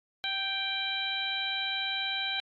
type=harmonic tone with a mistuned harmonic; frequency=785 Hz; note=G5; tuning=2 cents sharp; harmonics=1 / 2 / 3 / 4 / 5; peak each=-40 / -37 / -36 / -35 / -34 dBFS; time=0.24-2.4 s; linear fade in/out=0 ms; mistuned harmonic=1; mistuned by=-21 cents; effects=AAC 32 kbps